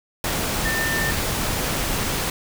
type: tone in noise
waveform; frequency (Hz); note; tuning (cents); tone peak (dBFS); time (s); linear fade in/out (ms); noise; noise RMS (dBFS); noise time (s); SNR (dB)
sine; 1801; A6; +40; -23; 0.65-1.11; 2; pink; -24; 0.24-2.3; -2
effects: none